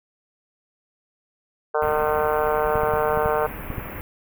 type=harmonic tone; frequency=152 Hz; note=D#3; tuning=40 cents flat; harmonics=3 / 4 / 5 / 6 / 7 / 8 / 9 / 10; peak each=-23 / -25 / -27 / -29 / -30 / -31 / -32 / -33 dBFS; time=1.74-3.47 s; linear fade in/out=10 ms
type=band-stop noise; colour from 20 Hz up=pink; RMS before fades=-34 dBFS; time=1.82-4.01 s; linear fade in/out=0 ms; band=2600 to 12000 Hz; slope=48 dB/octave
type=clicks; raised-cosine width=5 ms; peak=-17 dBFS; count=7; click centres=2.756 / 2.834 / 2.938 / 3.174 / 3.26 / 3.703 / 3.782 s
effects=none